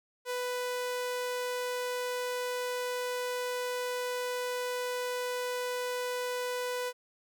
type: tone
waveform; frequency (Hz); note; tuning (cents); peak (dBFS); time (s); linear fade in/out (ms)
sawtooth; 495.8; B4; +7; -28; 0.25-6.93; 50
effects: none